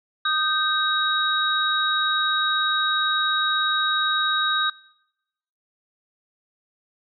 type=tone cluster; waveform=sine; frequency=1237 / 1559 / 3804 Hz; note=D#6 / G6 / A#7; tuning=-10 / -10 / +34 cents; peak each=-24 dBFS; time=0.25-4.7 s; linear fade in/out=5 ms; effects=noise-tail reverb RT60 0.9 s tail -24 dB re dry